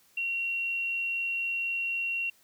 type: tone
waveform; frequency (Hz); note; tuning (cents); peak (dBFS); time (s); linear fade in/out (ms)
sine; 2742; F7; -32; -28; 0.17-2.3; 5
effects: white hiss -63 dBFS RMS until 2.43 s